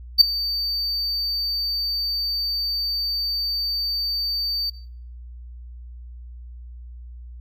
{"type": "tone with ADSR envelope", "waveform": "triangle", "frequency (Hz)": 4600, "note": "D8", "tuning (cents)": -37, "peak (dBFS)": -3, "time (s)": [0.18, 4.7], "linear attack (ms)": 30, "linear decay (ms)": 7, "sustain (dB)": -18, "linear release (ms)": 7, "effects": ["noise-tail reverb RT60 0.5 s tail -17 dB re dry", "added 60 Hz sine -36 dBFS peak until 7.4 s"]}